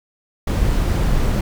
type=noise; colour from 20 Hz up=brown; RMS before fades=-17 dBFS; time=0.47-1.41 s; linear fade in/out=5 ms; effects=none